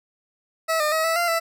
20% pulse tone with pitch steps, 648 / 606 / 638 / 655 / 691 / 664 Hz, E5 / D#5 / D#5 / E5 / F5 / E5, -30 / -46 / +43 / -11 / -19 / +12 cents, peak -15 dBFS, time 0.68-1.4 s, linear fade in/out 20 ms, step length 120 ms, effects none

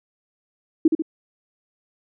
sine tone with echo, 319.6 Hz, D#4, 47 cents sharp, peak -10 dBFS, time 0.85-0.88 s, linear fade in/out 5 ms, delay 71 ms, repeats 2, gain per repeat -5 dB, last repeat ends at 1.022 s, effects none

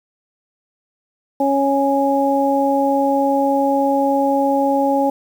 harmonic tone, 276.6 Hz, C#4, 4 cents flat, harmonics 1 / 2 / 3, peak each -18 / -18 / -18 dBFS, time 1.4-5.1 s, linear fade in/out 5 ms, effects 7-bit

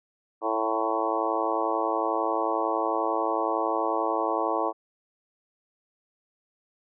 harmonic tone with a mistuned harmonic, 111.1 Hz, A2, 17 cents sharp, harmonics 3 / 4 / 5 / 6 / 7 / 8 / 9 / 10, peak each -32 / -32 / -32 / -32 / -32 / -32 / -32 / -32 dBFS, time 0.41-4.73 s, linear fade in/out 50 ms, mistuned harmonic 7, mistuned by -22 cents, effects none

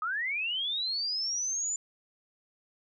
sine linear sweep, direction up, 1221 to 7120 Hz, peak -29 dBFS, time 0.02-1.76 s, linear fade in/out 2 ms, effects none

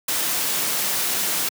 white noise, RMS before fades -23 dBFS, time 0.08-1.49 s, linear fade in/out 5 ms, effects high-pass 150 Hz 12 dB/octave

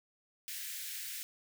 white high-pass noise, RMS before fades -42 dBFS, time 0.48-1.23 s, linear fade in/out 0 ms, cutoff 1600 Hz, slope 48 dB/octave, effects none

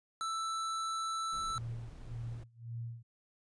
square tone, 1323 Hz, E6, 6 cents sharp, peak -35 dBFS, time 0.21-1.58 s, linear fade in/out 0 ms
brown noise, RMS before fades -49 dBFS, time 1.32-2.44 s, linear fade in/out 10 ms
sine tone with tremolo, 116.54 Hz, A#2, in tune, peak -37 dBFS, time 1.55-3.03 s, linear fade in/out 10 ms, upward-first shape sine, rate 1.8 Hz, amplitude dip 95%
effects resampled to 22050 Hz

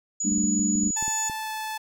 sine tone, 6880 Hz, A8, 40 cents flat, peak -25 dBFS, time 0.2-1.29 s, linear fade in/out 5 ms
sine chord, G suspended second, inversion none, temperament equal, 196 / 220 / 293.7 Hz, G3 / A3 / D4, 0 / 0 / 0 cents, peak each -26 / -26 / -28 dBFS, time 0.24-0.91 s, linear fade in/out 20 ms
clicks, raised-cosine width 3 ms, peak -26 dBFS, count 11, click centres 0.321 / 0.381 / 0.441 / 0.594 / 0.755 / 0.834 / 0.872 / 0.905 / 1.026 / 1.08 / 1.298 s
sawtooth tone with pitch glide, 876 to 870.5 Hz, A5 to A5, -8 to -19 cents, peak -26 dBFS, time 0.96-1.78 s, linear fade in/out 10 ms, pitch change -11 cents, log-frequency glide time 1.37-1.49 s
effects none

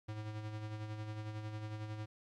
square tone with tremolo, 107.3 Hz, A2, 43 cents flat, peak -40 dBFS, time 0.08-2.06 s, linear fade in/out 10 ms, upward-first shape sine, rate 11 Hz, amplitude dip 45%, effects low-pass 5000 Hz 12 dB/octave + 13-bit

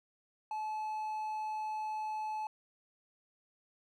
triangle tone with hard clipping, 862 Hz, A5, 36 cents flat, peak -36 dBFS, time 0.51-2.47 s, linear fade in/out 2 ms, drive 6 dB, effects none

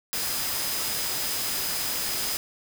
sine tone in noise, 5000 Hz, D#8, 8 cents sharp, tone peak -35 dBFS, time 0.13-2.37 s, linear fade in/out 0 ms, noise white, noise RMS -29 dBFS, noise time 0.13-2.37 s, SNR -9 dB, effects none

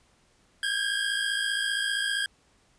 25% pulse tone pair together, 1591.8 / 1647 Hz, G6 / G#6, +26 / -15 cents, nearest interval minor second, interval 59 cents, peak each -25 dBFS, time 0.63-2.26 s, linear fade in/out 2 ms, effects pink hiss -64 dBFS RMS until 2.78 s + resampled to 22050 Hz

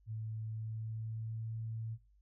sine tone with pitch glide, 110 to 112.18 Hz, A2 to A2, 0 to +34 cents, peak -38 dBFS, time 0.06-1.98 s, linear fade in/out 50 ms, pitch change +34 cents, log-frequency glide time 0.47-1.51 s, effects noise-tail reverb RT60 0.3 s tail -21 dB re dry + added 50 Hz sine -64 dBFS peak until 2.21 s

